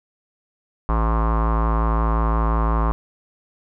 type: tone with low-pass filter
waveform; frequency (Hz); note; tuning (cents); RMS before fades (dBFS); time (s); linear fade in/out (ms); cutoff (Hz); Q
square; 55.9; A1; +28; -19; 0.89-2.92; 0; 1100; 6
effects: none